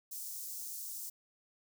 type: high-pass noise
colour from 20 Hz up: white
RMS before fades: -43 dBFS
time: 0.11-1.1 s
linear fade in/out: 10 ms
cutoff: 5700 Hz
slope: 24 dB/octave
effects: none